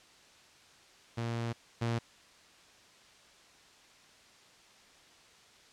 sawtooth tone pair in turn, 116.54 / 116.54 Hz, A#2 / A#2, 0 / 0 cents, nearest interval unison, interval 0 cents, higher neither, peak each -29 / -26 dBFS, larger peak second, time 1.17-1.53 / 1.81-1.99 s, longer first, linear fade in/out 10 ms, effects white hiss -59 dBFS RMS until 5.72 s + low-pass 6000 Hz 12 dB/octave

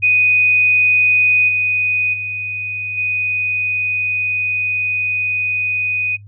sine tone with level steps, 2489 Hz, D#7, in tune, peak -10 / -14 / -21 / -16 dBFS, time 0.02-6.17 s, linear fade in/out 20 ms, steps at 1.48 / 2.13 / 2.97 s, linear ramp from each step 10 ms, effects noise-tail reverb RT60 0.1 s tail -19 dB re dry + added 102 Hz sine -36 dBFS peak until 6.27 s

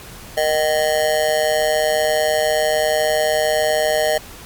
square tone with amplitude modulation, 617 Hz, D#5, 15 cents flat, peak -12 dBFS, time 0.37-4.18 s, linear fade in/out 5 ms, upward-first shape sine, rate 149 Hz, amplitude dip 95%, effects pink hiss -38 dBFS RMS until 4.45 s + Opus 48 kbps

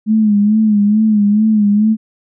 sine tone with vibrato, 211.4 Hz, G#3, 31 cents sharp, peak -8 dBFS, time 0.06-1.97 s, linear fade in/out 50 ms, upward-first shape sine, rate 2.3 Hz, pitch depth 67 cents each way, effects none

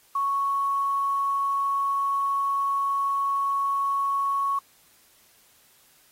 sine tone with quantisation, 1108.7 Hz, C#6, in tune, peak -22 dBFS, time 0.15-4.59 s, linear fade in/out 5 ms, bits 8, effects white hiss -59 dBFS RMS until 6.11 s + AAC 48 kbps

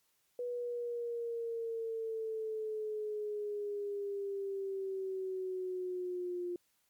sine exponential sweep, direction down, 490 to 351.7 Hz, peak -35 dBFS, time 0.39-6.56 s, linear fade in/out 2 ms, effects white hiss -75 dBFS RMS until 6.89 s + MP3 96 kbps

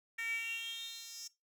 10% pulse tone with high-pass filter sweep, 458.3 Hz, A#4, 29 cents flat, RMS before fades -41 dBFS, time 0.18-1.28 s, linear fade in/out 10 ms, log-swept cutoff 2000 to 5500 Hz, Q 9.3, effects noise-tail reverb RT60 0.2 s tail -18 dB re dry

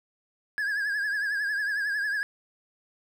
triangle tone with vibrato, 1661.2 Hz, G#6, in tune, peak -24 dBFS, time 0.58-2.23 s, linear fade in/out 0 ms, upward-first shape triangle, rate 11 Hz, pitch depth 88 cents each way, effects none

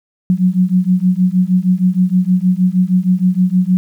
sine beating tone pair, 179.9 / 186.3 Hz, F#3 / F#3, -48 / +12 cents, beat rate 6.4 Hz, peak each -13 dBFS, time 0.3-3.77 s, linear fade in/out 0 ms, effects 8-bit

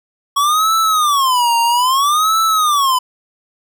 square tone with vibrato, 1108 Hz, C#6, 1 cent flat, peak -12 dBFS, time 0.36-2.99 s, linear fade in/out 10 ms, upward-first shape sine, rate 0.61 Hz, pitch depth 300 cents each way, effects none

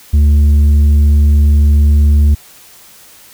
sine tone with tanh clipping, 73.42 Hz, D2, in tune, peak -6 dBFS, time 0.13-2.35 s, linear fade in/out 10 ms, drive 5 dB, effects white hiss -40 dBFS RMS until 3.33 s

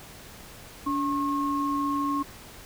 sine tone pair together, 286.6 / 1082 Hz, D4 / C#6, -42 / -42 cents, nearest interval octave + major seventh, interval 2300 cents, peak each -27 dBFS, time 0.86-2.23 s, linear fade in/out 10 ms, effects pink hiss -46 dBFS RMS until 2.65 s

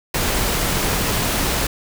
pink noise, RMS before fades -20 dBFS, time 0.14-1.67 s, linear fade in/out 5 ms, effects none

